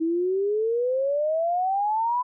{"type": "exponential sweep", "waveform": "sine", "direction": "up", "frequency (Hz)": [319.2, 1007], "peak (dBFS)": -21, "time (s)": [0, 2.23], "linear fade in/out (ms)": 20, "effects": []}